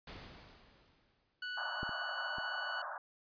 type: noise with exponential decay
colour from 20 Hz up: pink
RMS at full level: -47 dBFS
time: 0.07-1.64 s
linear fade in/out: 5 ms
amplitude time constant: 340 ms
type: tone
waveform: sawtooth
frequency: 1480 Hz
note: F#6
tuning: in tune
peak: -35 dBFS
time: 1.42-2.82 s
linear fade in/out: 5 ms
type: band-pass noise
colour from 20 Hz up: white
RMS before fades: -43 dBFS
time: 1.57-2.98 s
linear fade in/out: 2 ms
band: 590 to 1600 Hz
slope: 96 dB/octave
type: clicks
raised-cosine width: 3 ms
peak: -28 / -36 / -36 dBFS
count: 3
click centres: 1.831 / 1.893 / 2.384 s
effects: resampled to 11025 Hz